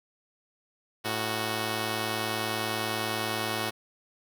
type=tone pair together; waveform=5% pulse; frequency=110 / 370 Hz; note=A2 / F#4; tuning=0 / 0 cents; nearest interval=octave + major sixth; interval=2100 cents; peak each=-20 dBFS; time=1.04-3.71 s; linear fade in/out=20 ms; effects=none